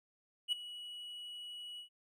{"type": "tone with ADSR envelope", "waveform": "triangle", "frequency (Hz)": 2928, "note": "F#7", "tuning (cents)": -19, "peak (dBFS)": -27, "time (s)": [0.48, 1.89], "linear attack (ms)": 44, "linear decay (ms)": 9, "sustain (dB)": -16, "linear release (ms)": 100, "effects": []}